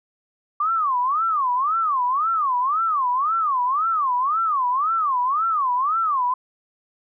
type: tone with vibrato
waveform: sine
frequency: 1149 Hz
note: D6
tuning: 38 cents flat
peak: -18 dBFS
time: 0.6-6.34 s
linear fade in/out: 5 ms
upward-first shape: sine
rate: 1.9 Hz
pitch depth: 280 cents each way
effects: none